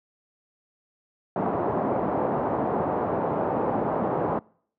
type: low-pass noise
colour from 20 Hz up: white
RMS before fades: -25 dBFS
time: 1.36-4.39 s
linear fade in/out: 2 ms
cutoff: 880 Hz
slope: 24 dB/octave
effects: noise-tail reverb RT60 0.6 s tail -26 dB re dry + high-pass 150 Hz 12 dB/octave